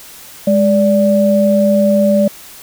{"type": "tone pair together", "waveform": "sine", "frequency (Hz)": [205.8, 582], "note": ["G#3", "D5"], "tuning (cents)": [-16, -16], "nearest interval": "octave + tritone", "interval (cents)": 1800, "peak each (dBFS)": -11, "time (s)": [0.47, 2.28], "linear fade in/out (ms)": 5, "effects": ["white hiss -36 dBFS RMS until 2.62 s"]}